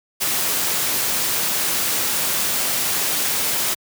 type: noise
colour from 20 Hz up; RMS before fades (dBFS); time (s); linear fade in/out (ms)
white; -21; 0.2-3.75; 20
effects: high-pass 100 Hz 12 dB/octave